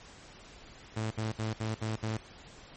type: tone bursts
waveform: sawtooth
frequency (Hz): 110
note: A2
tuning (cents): 0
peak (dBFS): -27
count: 6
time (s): 0.96-2.175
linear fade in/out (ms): 10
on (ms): 150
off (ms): 63
effects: pink hiss -52 dBFS RMS until 2.76 s + MP3 32 kbps